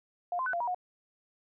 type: tone with pitch steps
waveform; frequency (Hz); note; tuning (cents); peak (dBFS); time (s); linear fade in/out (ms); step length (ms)
sine; 707 / 1036 / 1503 / 690 / 956 / 725; F5 / C6 / F#6 / F5 / A#5 / F#5; +21 / -17 / +27 / -21 / +43 / -35; -29; 0.32-0.746; 2; 71
effects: none